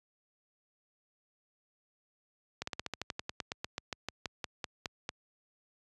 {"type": "slowing click train", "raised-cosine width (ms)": 0.2, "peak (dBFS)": -18, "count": 21, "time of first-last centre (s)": [2.62, 5.091], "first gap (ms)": 54, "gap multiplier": 1.08, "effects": ["high-pass 60 Hz 12 dB/octave", "resampled to 24000 Hz"]}